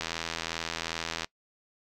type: click train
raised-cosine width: 0.2 ms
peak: -14 dBFS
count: 103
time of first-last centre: 0.01-1.245 s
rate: 82.6 Hz
effects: noise-tail reverb RT60 0.1 s tail -23 dB re dry